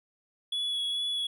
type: tone with vibrato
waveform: triangle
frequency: 3383 Hz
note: G#7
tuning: 31 cents sharp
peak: -27 dBFS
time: 0.52-1.27 s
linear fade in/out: 5 ms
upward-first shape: sine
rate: 2.3 Hz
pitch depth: 14 cents each way
effects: none